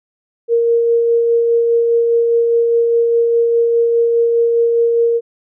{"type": "tone with tremolo", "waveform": "sine", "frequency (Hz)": 466.2, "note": "A#4", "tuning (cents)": 0, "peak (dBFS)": -9, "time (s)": [0.48, 5.21], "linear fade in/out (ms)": 50, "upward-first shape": "sine", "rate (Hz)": 4.9, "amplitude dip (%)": 25, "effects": []}